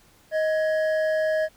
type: tone pair together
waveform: triangle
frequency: 627.5 / 1674 Hz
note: D#5 / G#6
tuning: +15 / +13 cents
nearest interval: octave + perfect fourth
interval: 1698 cents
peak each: -19 / -29 dBFS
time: 0.31-1.49 s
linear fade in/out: 50 ms
effects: pink hiss -57 dBFS RMS until 1.56 s